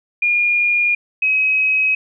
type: tone pair in turn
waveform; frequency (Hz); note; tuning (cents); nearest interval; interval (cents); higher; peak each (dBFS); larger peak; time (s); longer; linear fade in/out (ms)
sine; 2424 / 2544; D#7 / D#7; -46 / +38; minor second; 84; second; -13; neither; 0.22-0.95 / 1.22-1.95; neither; 5
effects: none